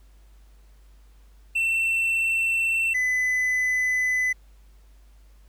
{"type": "tone pair in turn", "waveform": "triangle", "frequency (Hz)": [2691, 2007], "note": ["E7", "B6"], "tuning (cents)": [35, 27], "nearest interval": "perfect fourth", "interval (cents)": 508, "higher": "first", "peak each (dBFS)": -19, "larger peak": "neither", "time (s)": [[1.55, 2.94], [2.94, 4.33]], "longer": "neither", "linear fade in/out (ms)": 10, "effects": ["added 50 Hz sine -49 dBFS peak until 5.48 s", "pink hiss -64 dBFS RMS until 5.48 s"]}